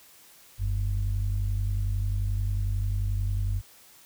sine tone pair together, 46.27 / 97.5 Hz, F#1 / G2, +1 / -9 cents, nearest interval octave + minor second, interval 1290 cents, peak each -26 dBFS, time 0.58-3.62 s, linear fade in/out 50 ms, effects tanh soft clip ceiling -19 dBFS + white hiss -54 dBFS RMS until 4.05 s

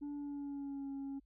sine tone with pitch glide, 289.4 to 275.1 Hz, D4 to C#4, -25 to -13 cents, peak -37 dBFS, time 0.01-1.2 s, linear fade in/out 20 ms, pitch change -88 cents, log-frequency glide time 0.14-0.91 s, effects tanh soft clip ceiling -39 dBFS + added 50 Hz sine -67 dBFS peak until 1.25 s

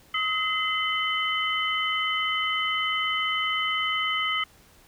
sine tone cluster, 1271 / 2052 / 3038 Hz, D#6 / C7 / F#7, +36 / -34 / +45 cents, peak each -28 dBFS, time 0.14-4.44 s, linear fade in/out 5 ms, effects pink hiss -56 dBFS RMS until 4.87 s

